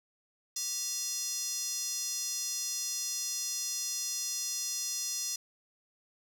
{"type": "tone with high-pass filter", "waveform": "square", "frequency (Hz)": 390, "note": "G4", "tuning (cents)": -9, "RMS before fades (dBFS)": -35, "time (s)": [0.56, 5.36], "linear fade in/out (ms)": 5, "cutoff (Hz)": 5700, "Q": 4, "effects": ["11-bit"]}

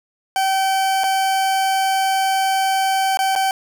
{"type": "tone with dropouts", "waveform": "40% pulse", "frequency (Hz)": 770, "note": "G5", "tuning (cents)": -31, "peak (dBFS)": -15, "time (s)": [0.36, 3.51], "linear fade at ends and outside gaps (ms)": 1, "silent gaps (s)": [[1.036, 1.04], [3.172, 3.19], [3.353, 3.36]], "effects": []}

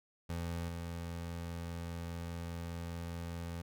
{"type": "tone with level steps", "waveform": "25% pulse", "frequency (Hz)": 84.9, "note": "F2", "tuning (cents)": -48, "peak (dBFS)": [-33, -36], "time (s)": [0.29, 3.62], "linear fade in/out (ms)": 10, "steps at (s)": 0.68, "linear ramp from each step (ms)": 10, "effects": []}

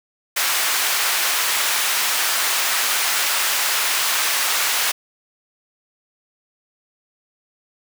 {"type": "high-pass noise", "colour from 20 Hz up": "pink", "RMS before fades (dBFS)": -20, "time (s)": [0.36, 4.92], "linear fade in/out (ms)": 10, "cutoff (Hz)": 1200, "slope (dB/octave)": 12, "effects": []}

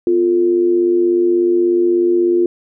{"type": "tone with amplitude modulation", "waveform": "sine", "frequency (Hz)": 350.1, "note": "F4", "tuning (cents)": 4, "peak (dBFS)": -8, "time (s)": [0.07, 2.46], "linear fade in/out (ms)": 2, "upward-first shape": "sine", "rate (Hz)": 96.5, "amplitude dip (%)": 55, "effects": []}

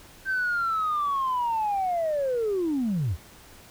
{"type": "linear sweep", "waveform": "sine", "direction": "down", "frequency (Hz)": [1568, 68.3], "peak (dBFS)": -22, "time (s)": [0.25, 3.17], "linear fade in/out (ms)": 50, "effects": ["tanh soft clip ceiling -20 dBFS", "pink hiss -50 dBFS RMS until 3.7 s"]}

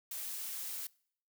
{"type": "noise", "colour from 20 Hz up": "blue", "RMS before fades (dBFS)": -41, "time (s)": [0.11, 0.87], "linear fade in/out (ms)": 5, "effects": ["noise-tail reverb RT60 0.6 s tail -24 dB re dry"]}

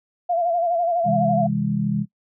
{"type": "tone with vibrato", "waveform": "sine", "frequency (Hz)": 687, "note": "F5", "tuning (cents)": -29, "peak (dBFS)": -18, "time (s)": [0.29, 1.47], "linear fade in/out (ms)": 10, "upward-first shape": "sine", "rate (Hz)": 12, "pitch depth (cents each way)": 65}
{"type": "chord", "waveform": "sine", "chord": "C augmented", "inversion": "none", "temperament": "just", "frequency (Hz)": [130.81, 163.52, 204.4], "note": ["C3", "E3", "G#3"], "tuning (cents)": [0, -14, -27], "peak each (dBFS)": [-26, -25, -22], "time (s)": [1.04, 2.06], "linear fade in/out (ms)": 50}
{"effects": ["noise-tail reverb RT60 0.1 s tail -20 dB re dry"]}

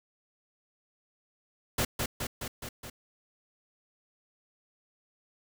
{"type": "noise with echo", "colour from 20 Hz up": "pink", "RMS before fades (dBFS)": -28, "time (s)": [1.78, 1.85], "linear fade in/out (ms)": 5, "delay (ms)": 210, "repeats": 5, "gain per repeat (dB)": -3, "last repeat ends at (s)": 2.9, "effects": []}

